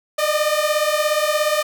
sawtooth beating tone pair, 597 / 614 Hz, D5 / D#5, +28 / -23 cents, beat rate 17 Hz, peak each -16 dBFS, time 0.18-1.63 s, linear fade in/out 10 ms, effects none

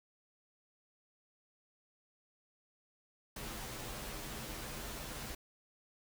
pink noise with comb filter, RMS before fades -44 dBFS, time 3.36-5.35 s, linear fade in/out 5 ms, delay 11 ms, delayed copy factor -0.65, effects none

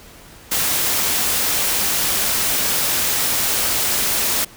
white noise, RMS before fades -19 dBFS, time 0.51-4.45 s, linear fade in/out 10 ms, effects pink hiss -43 dBFS RMS until 4.56 s

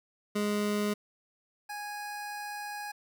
25% pulse tone pair in turn, 207.7 / 827.9 Hz, G#3 / G#5, 0 / -6 cents, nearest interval 2 octaves, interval 2394 cents, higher second, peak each -24 / -33 dBFS, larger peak first, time 0.35-0.94 / 1.69-2.92 s, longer second, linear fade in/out 10 ms, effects 11-bit

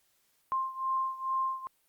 sine beating tone pair, 1054 / 1056.3 Hz, C6 / C6, +12 / +16 cents, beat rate 2.3 Hz, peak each -31 / -34 dBFS, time 0.52-1.67 s, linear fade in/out 0 ms, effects white hiss -71 dBFS RMS until 1.88 s + Opus 48 kbps

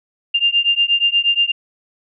sine beating tone pair, 2794 / 2802.4 Hz, F7 / F7, 0 / +5 cents, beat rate 8.4 Hz, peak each -16 dBFS, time 0.34-1.52 s, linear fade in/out 10 ms, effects none

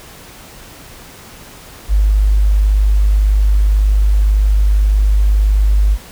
sine tone, 50.9 Hz, G#1, 34 cents flat, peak -8 dBFS, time 1.88-5.98 s, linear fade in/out 50 ms, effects pink hiss -37 dBFS RMS until 6.11 s

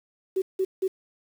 sine tone bursts, 379.5 Hz, F#4, 44 cents sharp, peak -21 dBFS, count 3, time 0.36-0.88 s, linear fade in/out 10 ms, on 60 ms, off 170 ms, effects 8-bit

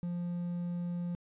triangle tone with quantisation, 174.61 Hz, F3, in tune, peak -31 dBFS, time 0.03-1.15 s, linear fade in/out 0 ms, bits 10, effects resampled to 8000 Hz

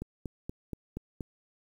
click train, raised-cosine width 3 ms, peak -23 dBFS, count 6, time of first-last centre 0.02-1.208 s, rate 4.21 Hz, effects 9-bit

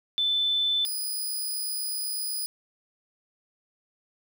sine / 5% pulse tone pair in turn, 3520 / 4967 Hz, A7 / D#8, 0 / -4 cents, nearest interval tritone, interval 596 cents, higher second, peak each -22 dBFS, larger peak neither, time 0.18-0.85 / 0.85-2.46 s, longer second, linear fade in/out 0 ms, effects 9-bit

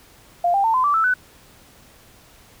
sine tone with pitch steps, 698.5 / 793.1 / 900.6 / 1022.7 / 1161.2 / 1318.6 / 1497.3 Hz, F5 / G5 / A5 / C6 / D6 / E6 / F#6, 0 / +20 / +40 / -40 / -20 / 0 / +20 cents, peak -15 dBFS, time 0.44-1.14 s, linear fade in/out 5 ms, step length 100 ms, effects pink hiss -50 dBFS RMS until 2.6 s

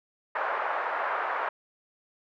white band-pass noise, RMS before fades -30 dBFS, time 0.35-1.49 s, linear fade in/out 5 ms, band 550 to 1500 Hz, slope 24 dB/octave, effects none

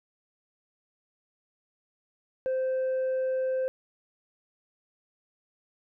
triangle tone with tanh clipping, 520 Hz, C5, 11 cents flat, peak -26 dBFS, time 2.46-3.68 s, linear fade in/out 0 ms, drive 7 dB, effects none

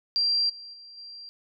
sine tone with level steps, 4734 Hz, D8, 13 cents sharp, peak -21 / -40 / -44 / -40 dBFS, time 0.16-1.29 s, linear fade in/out 0 ms, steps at 0.49 / 0.73 / 0.97 s, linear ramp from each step 10 ms, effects none

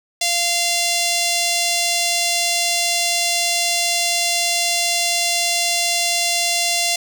5% pulse tone with notch filter, 691 Hz, F5, 19 cents flat, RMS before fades -19 dBFS, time 0.21-6.96 s, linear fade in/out 5 ms, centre 1400 Hz, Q 1.8, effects none

